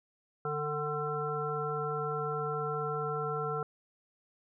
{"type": "harmonic tone", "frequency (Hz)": 149.2, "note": "D3", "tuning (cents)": 28, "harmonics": [1, 3, 5, 7, 9], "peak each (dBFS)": [-38, -35, -40, -44, -36], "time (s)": [0.45, 3.63], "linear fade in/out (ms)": 2, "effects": []}